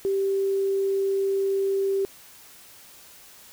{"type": "tone", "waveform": "sine", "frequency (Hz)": 390.8, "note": "G4", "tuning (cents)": -5, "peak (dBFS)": -21, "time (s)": [0.05, 2.05], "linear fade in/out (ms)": 0, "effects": ["white hiss -49 dBFS RMS until 3.52 s"]}